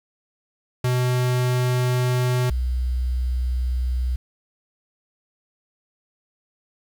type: tone pair in turn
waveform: square / sine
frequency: 125.2 / 62.48 Hz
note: B2 / B1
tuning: +24 / +21 cents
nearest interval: octave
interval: 1203 cents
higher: first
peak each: -19 / -20 dBFS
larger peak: first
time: 0.84-2.5 / 2.5-4.16 s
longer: neither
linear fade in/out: 5 ms
effects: 8-bit